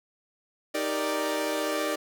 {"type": "chord", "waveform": "sawtooth", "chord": "Eb major seventh", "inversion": "none", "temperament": "equal", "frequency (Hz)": [311.1, 392, 466.2, 587.3], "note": ["Eb4", "G4", "Bb4", "D5"], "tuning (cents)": [0, 0, 0, 0], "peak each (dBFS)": [-28, -31, -31, -26], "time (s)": [0.74, 1.96], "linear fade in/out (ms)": 10, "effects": []}